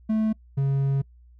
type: tone pair in turn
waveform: triangle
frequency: 218.2 / 137.46 Hz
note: A3 / C#3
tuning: -14 / -14 cents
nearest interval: minor sixth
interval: 800 cents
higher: first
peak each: -18 dBFS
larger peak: neither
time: 0.09-0.33 / 0.57-1.02 s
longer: second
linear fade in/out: 10 ms
effects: noise-tail reverb RT60 0.1 s tail -25 dB re dry + added 60 Hz sine -49 dBFS peak until 1.39 s